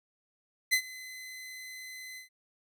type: tone with ADSR envelope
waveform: sawtooth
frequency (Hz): 2034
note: C7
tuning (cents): -50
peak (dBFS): -18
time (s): 0.71-2.29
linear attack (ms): 22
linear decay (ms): 80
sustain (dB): -21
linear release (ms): 120
effects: none